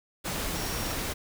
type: tone in noise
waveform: sine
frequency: 5588 Hz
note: F8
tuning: in tune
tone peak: -42 dBFS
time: 0.54-0.95 s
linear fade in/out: 20 ms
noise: pink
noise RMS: -32 dBFS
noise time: 0.24-1.14 s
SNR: -13 dB
effects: none